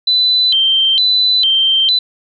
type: tone with vibrato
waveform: sine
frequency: 3543 Hz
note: A7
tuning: 11 cents sharp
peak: -9 dBFS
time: 0.07-1.99 s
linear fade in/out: 5 ms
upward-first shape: square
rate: 1.1 Hz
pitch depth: 210 cents each way
effects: none